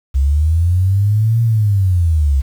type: linear two-way sweep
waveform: sine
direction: up then down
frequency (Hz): 65.41 to 116.8 to 65.41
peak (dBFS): -10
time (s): 0.14-2.42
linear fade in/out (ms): 20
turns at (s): 1.42
effects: 7-bit